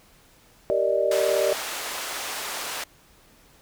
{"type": "chord", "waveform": "sine", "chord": "Eb major seventh", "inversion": "first", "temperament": "just", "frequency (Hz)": [388.9, 466.7, 583.4, 622.3], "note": ["G4", "Bb4", "D5", "Eb5"], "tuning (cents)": [-14, 2, -12, 0], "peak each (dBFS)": [-27, -27, -23, -25], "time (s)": [0.7, 1.53], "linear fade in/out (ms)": 0}
{"type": "band-pass noise", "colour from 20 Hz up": "pink", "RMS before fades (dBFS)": -32, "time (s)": [1.11, 2.84], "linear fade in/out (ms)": 5, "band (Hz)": [660, 14000], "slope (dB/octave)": 12}
{"effects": ["pink hiss -56 dBFS RMS until 3.61 s"]}